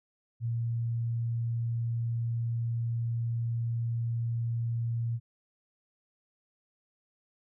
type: tone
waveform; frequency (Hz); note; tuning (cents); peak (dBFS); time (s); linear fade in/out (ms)
sine; 116.54; A#2; 0; -28; 0.4-5.2; 50
effects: none